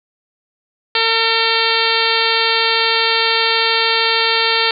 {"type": "harmonic tone", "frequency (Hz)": 453.2, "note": "A#4", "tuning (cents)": -49, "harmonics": [1, 2, 3, 4, 5, 6, 7, 8, 9, 10], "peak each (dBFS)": [-22, -22, -22, -22, -22, -22, -22, -22, -22, -22], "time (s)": [0.95, 4.71], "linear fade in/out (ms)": 2, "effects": []}